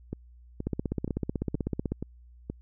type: two click trains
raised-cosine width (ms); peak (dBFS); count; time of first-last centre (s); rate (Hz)
3; -16 / -20; 21 / 6; 0.67-1.92 / 0.13-2.5; 16 / 2.11
effects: added 60 Hz sine -50 dBFS peak until 2.61 s